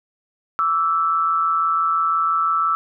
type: tone pair together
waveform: sine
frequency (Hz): 1155.1 / 1321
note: D6 / E6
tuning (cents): -29 / +3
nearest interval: major second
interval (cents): 232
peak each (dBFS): -23 / -17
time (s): 0.59-2.75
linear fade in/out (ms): 0
effects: none